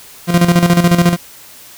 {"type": "tone with tremolo", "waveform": "40% pulse", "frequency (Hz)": 173.3, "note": "F3", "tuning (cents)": -13, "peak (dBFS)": -5, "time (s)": [0.27, 1.17], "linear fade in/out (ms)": 50, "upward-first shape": "square", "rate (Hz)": 14, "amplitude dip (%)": 65, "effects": ["white hiss -38 dBFS RMS until 1.77 s"]}